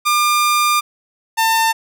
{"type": "tone pair in turn", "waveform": "sawtooth", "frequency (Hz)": [1200, 899], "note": ["D6", "A5"], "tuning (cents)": [37, 37], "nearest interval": "perfect fourth", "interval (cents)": 500, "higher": "first", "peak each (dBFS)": -9, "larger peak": "neither", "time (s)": [[0.05, 0.81], [1.37, 1.73]], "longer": "first", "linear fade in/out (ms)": 20, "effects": []}